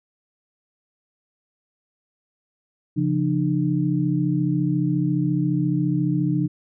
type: tone cluster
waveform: sine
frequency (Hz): 138.1 / 172.5 / 302.2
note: C#3 / F3 / D4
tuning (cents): -6 / -21 / +50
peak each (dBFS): -23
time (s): 2.96-6.48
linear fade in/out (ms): 20
effects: none